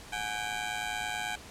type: ring-modulated tone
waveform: 15% pulse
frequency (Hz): 784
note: G5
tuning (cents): 0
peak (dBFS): -23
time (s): 0.12-1.36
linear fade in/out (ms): 10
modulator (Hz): 54.6
effects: pink hiss -48 dBFS RMS until 1.5 s + low-pass 10000 Hz 12 dB/octave